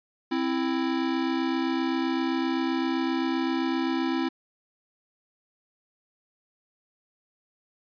square tone pair together, 263.2 / 330.9 Hz, C4 / E4, +10 / +7 cents, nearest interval major third, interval 397 cents, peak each -28 dBFS, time 0.31-4.29 s, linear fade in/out 10 ms, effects resampled to 11025 Hz

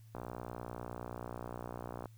click train, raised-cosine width 1 ms, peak -28 dBFS, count 116, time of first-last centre 0.15-2.057 s, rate 60.3 Hz, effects added 111 Hz sine -54 dBFS peak until 2.17 s + white hiss -71 dBFS RMS until 2.17 s

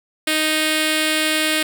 5% pulse tone with notch filter, 311.1 Hz, D#4, in tune, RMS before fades -19 dBFS, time 0.27-1.63 s, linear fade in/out 5 ms, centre 1000 Hz, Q 1.2, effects none

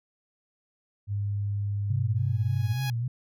sine tone with pitch glide, 101.6 to 100.49 Hz, G#2 to G2, -38 to +43 cents, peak -26 dBFS, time 1.07-2.76 s, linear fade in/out 50 ms, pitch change -19 cents, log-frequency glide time 1.87-2.04 s
sine tone with vibrato, 124 Hz, B2, 7 cents sharp, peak -26 dBFS, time 1.9-3.08 s, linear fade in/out 5 ms, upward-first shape sine, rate 3.5 Hz, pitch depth 120 cents each way
10% pulse tone with exponential growth, 831 Hz, G#5, 1 cent sharp, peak -24 dBFS, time 2.16-2.9 s, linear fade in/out 2 ms, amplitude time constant 160 ms
effects none

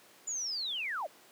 sine linear sweep, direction down, 7080 to 521 Hz, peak -33 dBFS, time 0.27-1.07 s, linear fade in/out 10 ms, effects pink hiss -58 dBFS RMS until 1.31 s + high-pass 300 Hz 12 dB/octave

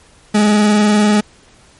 40% pulse tone with vibrato, 209.6 Hz, G#3, 16 cents sharp, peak -8 dBFS, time 0.34-1.21 s, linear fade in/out 10 ms, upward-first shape sine, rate 20 Hz, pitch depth 34 cents each way, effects pink hiss -47 dBFS RMS until 1.79 s + MP3 48 kbps

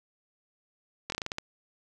slowing click train, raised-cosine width 0.2 ms, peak -15 dBFS, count 8, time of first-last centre 1.1-1.384 s, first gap 22 ms, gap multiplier 1.2, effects none

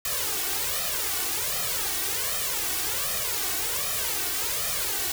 white noise with flanger, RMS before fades -28 dBFS, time 0.05-5.12 s, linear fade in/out 2 ms, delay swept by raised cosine 1.6 to 2.7 ms, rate 1.3 Hz, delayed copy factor +1, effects none

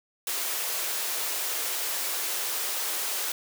white high-pass noise, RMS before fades -30 dBFS, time 0.27-3.32 s, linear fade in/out 2 ms, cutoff 360 Hz, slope 24 dB/octave, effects none

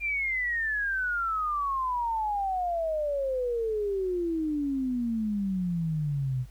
sine exponential sweep, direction down, 2409 to 123.47 Hz, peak -26 dBFS, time 0-6.46 s, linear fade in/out 50 ms, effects added 50 Hz sine -45 dBFS peak until 6.5 s + pink hiss -61 dBFS RMS until 6.5 s

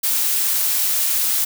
blue noise, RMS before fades -19 dBFS, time 0.03-1.45 s, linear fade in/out 10 ms, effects none

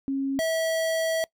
sine / square tone pair in turn, 272.3 / 649.5 Hz, C#4 / E5, -31 / -26 cents, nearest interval octave + minor third, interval 1505 cents, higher second, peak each -24 dBFS, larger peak neither, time 0.08-0.39 / 0.39-1.24 s, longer second, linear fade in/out 0 ms, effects noise-tail reverb RT60 0.1 s tail -23 dB re dry

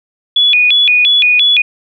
sine tone with vibrato, 2900 Hz, F#7, 35 cents flat, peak -6 dBFS, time 0.36-1.62 s, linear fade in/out 5 ms, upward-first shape square, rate 2.9 Hz, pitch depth 280 cents each way, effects none

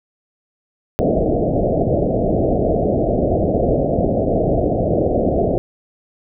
white low-pass noise, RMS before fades -17 dBFS, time 0.99-5.58 s, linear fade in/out 0 ms, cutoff 700 Hz, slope 96 dB/octave, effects none

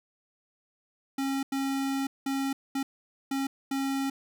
square tone bursts at uneven times, 271.9 Hz, C#4, 33 cents flat, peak -28 dBFS, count 6, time 1.18-1.43 / 1.52-2.07 / 2.26-2.53 / 2.75-2.83 / 3.31-3.47 / 3.71-4.1 s, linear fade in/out 5 ms, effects none

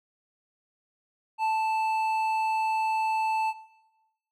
triangle tone with hard clipping, 880 Hz, A5, in tune, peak -25 dBFS, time 1.38-3.54 s, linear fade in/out 50 ms, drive 10 dB, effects noise-tail reverb RT60 1.0 s tail -17 dB re dry

